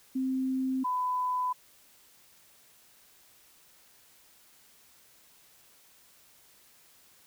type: tone pair in turn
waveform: sine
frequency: 261.6 / 1001.7 Hz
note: C4 / B5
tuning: 0 / +24 cents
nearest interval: octave + major seventh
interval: 2324 cents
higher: second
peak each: -27 / -27 dBFS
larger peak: neither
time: 0.15-0.84 / 0.84-1.53 s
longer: neither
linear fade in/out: 10 ms
effects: white hiss -60 dBFS RMS until 7.26 s